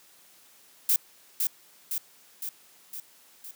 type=noise with echo; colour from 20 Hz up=violet; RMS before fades=-22 dBFS; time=0.89-0.96 s; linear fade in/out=2 ms; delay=510 ms; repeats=5; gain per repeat=-4 dB; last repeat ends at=3.51 s; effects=white hiss -57 dBFS RMS until 3.55 s + high-pass 150 Hz 12 dB/octave